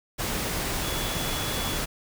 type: tone in noise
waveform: sine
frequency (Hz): 3400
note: G#7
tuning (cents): +40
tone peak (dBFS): -36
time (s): 0.82-1.79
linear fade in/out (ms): 20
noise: pink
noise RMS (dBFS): -29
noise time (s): 0.18-1.86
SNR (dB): -10
effects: none